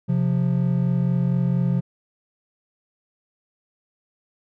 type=tone pair together; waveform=triangle; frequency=132.3 / 176.6 Hz; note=C3 / F3; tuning=+20 / +20 cents; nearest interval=perfect fourth; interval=500 cents; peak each=-19 dBFS; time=0.08-1.81 s; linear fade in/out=20 ms; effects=none